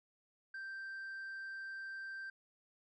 sine tone, 1568 Hz, G6, in tune, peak -40 dBFS, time 0.54-2.3 s, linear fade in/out 5 ms, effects tanh soft clip ceiling -42 dBFS

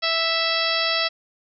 harmonic tone, 659 Hz, E5, 1 cent flat, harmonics 1 / 2 / 3 / 4 / 5 / 6 / 7 / 8, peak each -28 / -28 / -28 / -28 / -28 / -28 / -28 / -28 dBFS, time 0.02-1.09 s, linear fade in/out 20 ms, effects none

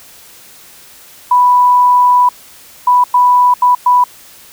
sine tone bursts at uneven times, 987.8 Hz, B5, in tune, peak -5 dBFS, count 5, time 1.31-2.29 / 2.87-3.04 / 3.14-3.54 / 3.62-3.75 / 3.86-4.04 s, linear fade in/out 5 ms, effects white hiss -39 dBFS RMS until 4.52 s

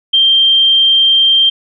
sine tone, 3165 Hz, G7, 16 cents sharp, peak -6 dBFS, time 0.13-1.5 s, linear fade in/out 10 ms, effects none

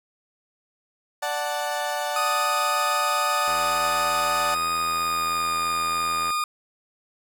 30% pulse chord, D major, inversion none, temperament equal, 587.3 / 740 / 880 Hz, D5 / F#5 / A5, 0 / 0 / 0 cents, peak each -27 dBFS, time 1.22-4.55 s, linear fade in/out 10 ms
40% pulse tone with pitch glide, 1242 to 1220.7 Hz, D#6 to D#6, -3 to -33 cents, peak -22 dBFS, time 2.16-6.44 s, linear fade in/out 2 ms, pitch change -30 cents, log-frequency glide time 4.47-5.55 s
click train, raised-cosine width 0.5 ms, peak -20 dBFS, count 236, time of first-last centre 3.48-6.305 s, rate 83.2 Hz
effects none

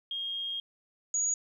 sine tone pair in turn, 3242 / 6761 Hz, G#7 / G#8, -42 / +30 cents, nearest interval octave + minor second, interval 1272 cents, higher second, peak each -32 / -26 dBFS, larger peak second, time 0.11-0.6 / 1.14-1.34 s, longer first, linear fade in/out 2 ms, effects 11-bit

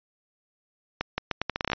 accelerating click train, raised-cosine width 0.3 ms, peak -10 dBFS, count 12, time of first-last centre 1.01-1.732 s, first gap 170 ms, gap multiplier 0.78, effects resampled to 11025 Hz

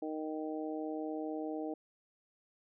harmonic tone, 155.56 Hz, D#3, in tune, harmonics 2 / 3 / 4 / 5, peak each -38 / -42 / -44 / -46 dBFS, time 0.02-1.74 s, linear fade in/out 5 ms, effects none

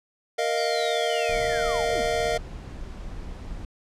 square chord, Bb suspended fourth, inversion none, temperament equal, 466.2 / 622.3 / 698.5 Hz, Bb4 / Eb5 / F5, 0 / 0 / 0 cents, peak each -28 dBFS, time 0.38-2.38 s, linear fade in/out 10 ms
sine linear sweep, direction down, 4722 to 187.1 Hz, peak -33 dBFS, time 0.57-2.02 s, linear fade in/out 10 ms
brown noise, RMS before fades -36 dBFS, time 1.29-3.65 s, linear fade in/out 2 ms
effects low-pass 8000 Hz 12 dB/octave

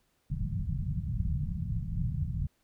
white low-pass noise, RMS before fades -32 dBFS, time 0.3-2.47 s, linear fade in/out 5 ms, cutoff 170 Hz, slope 48 dB/octave, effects pink hiss -73 dBFS RMS until 2.63 s

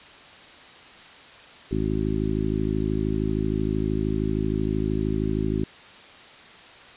harmonic tone, 53 Hz, G#1, 36 cents sharp, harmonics 1 / 2 / 3 / 4 / 5 / 6 / 7, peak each -30 / -30 / -30 / -30 / -30 / -30 / -30 dBFS, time 1.71-5.64 s, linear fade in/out 5 ms, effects white hiss -46 dBFS RMS until 6.96 s + resampled to 8000 Hz

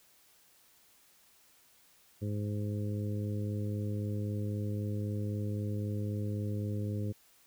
harmonic tone, 103.83 Hz, G#2, in tune, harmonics 1 / 2 / 3 / 4 / 5, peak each -33 / -39 / -43 / -45 / -47 dBFS, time 2.21-7.13 s, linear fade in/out 20 ms, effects white hiss -64 dBFS RMS until 7.46 s

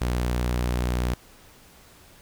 sawtooth tone, 60.9 Hz, B1, 24 cents flat, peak -19 dBFS, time 0.01-1.14 s, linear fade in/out 5 ms, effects pink hiss -52 dBFS RMS until 2.21 s

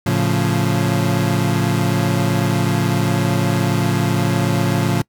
30% pulse chord, A augmented, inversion none, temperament equal with one note detuned, 110.7 / 138.59 / 174.61 Hz, A2 / C#3 / E#3, +11 / 0 / 0 cents, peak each -17 dBFS, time 0.06-5.02 s, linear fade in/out 5 ms, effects noise-tail reverb RT60 0.1 s tail -24 dB re dry

